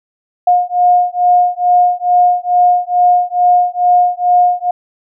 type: beating tone pair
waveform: sine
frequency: 714 / 716.3 Hz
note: F5 / F5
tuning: +38 / +44 cents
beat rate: 2.3 Hz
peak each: -11 dBFS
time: 0.47-4.71 s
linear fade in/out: 5 ms
effects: none